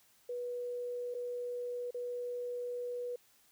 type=tone with dropouts; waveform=sine; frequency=488.3 Hz; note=B4; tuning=20 cents flat; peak=-36 dBFS; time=0.29-3.16 s; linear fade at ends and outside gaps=5 ms; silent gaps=1.142-1.148 / 1.908-1.944 s; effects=white hiss -67 dBFS RMS until 3.51 s